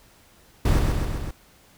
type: noise with echo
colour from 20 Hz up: brown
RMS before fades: -18 dBFS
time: 0.65-0.79 s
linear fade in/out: 5 ms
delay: 130 ms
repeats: 4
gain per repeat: -3 dB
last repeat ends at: 1.31 s
effects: pink hiss -55 dBFS RMS until 1.77 s